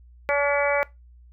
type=harmonic tone; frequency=285.5 Hz; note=D4; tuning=49 cents flat; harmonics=2 / 3 / 4 / 5 / 6 / 7 / 8; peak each=-22 / -29 / -31 / -29 / -32 / -29 / -28 dBFS; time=0.29-0.83 s; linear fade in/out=0 ms; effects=noise-tail reverb RT60 0.2 s tail -21 dB re dry + added 60 Hz sine -47 dBFS peak until 1.32 s

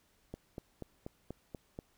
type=click train; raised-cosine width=2 ms; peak=-28 dBFS; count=7; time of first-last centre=0.34-1.789 s; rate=4.14 Hz; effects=pink hiss -71 dBFS RMS until 1.97 s

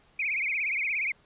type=tone with vibrato; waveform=sine; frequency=2307 Hz; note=D7; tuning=31 cents flat; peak=-26 dBFS; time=0.19-1.12 s; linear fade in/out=5 ms; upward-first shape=triangle; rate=17 Hz; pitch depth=200 cents each way; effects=pink hiss -62 dBFS RMS until 1.25 s + resampled to 8000 Hz

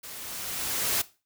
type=noise with level ramp; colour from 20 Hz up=white; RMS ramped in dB=-42 to -25 dBFS; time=0.03-1.02 s; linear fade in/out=10 ms; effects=noise-tail reverb RT60 0.3 s tail -17 dB re dry

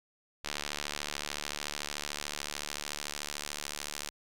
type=tone with band-pass filter sweep; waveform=sawtooth; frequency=73.6 Hz; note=D2; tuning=4 cents sharp; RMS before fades=-39 dBFS; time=0.44-4.1 s; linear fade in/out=10 ms; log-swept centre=4200 to 6700 Hz; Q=0.76; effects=none

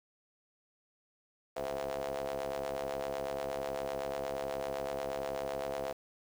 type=ring-modulated tone; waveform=sawtooth; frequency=69.3 Hz; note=C#2; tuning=in tune; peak=-28 dBFS; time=1.56-5.93 s; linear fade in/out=10 ms; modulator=585 Hz; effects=low-pass 8000 Hz 12 dB/octave + 9-bit

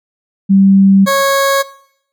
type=tone pair in turn; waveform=sine / 20% pulse; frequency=194.8 / 550 Hz; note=G3 / C#5; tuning=-11 / -14 cents; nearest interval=octave + tritone; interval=1797 cents; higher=second; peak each=-5 dBFS; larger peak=neither; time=0.49-1.06 / 1.06-1.63 s; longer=neither; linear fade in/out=20 ms; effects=noise-tail reverb RT60 0.7 s tail -19 dB re dry

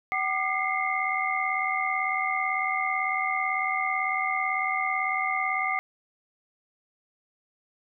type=tone cluster; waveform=sine; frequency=760 / 1202 / 2070 / 2148 Hz; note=F#5 / D6 / C7 / C7; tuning=+46 / +40 / -19 / +45 cents; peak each=-30 dBFS; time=0.12-5.79 s; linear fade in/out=0 ms; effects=none

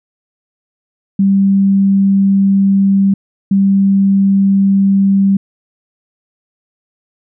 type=tone pair in turn; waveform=sine; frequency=196 / 196 Hz; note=G3 / G3; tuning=0 / 0 cents; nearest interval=unison; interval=0 cents; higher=neither; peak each=-7 dBFS; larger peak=neither; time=1.19-3.14 / 3.51-5.37 s; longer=first; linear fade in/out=5 ms; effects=none

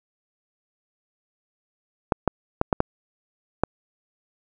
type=clicks; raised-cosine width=1 ms; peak=-4 dBFS; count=6; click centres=2.122 / 2.277 / 2.614 / 2.728 / 2.804 / 3.636 s; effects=none

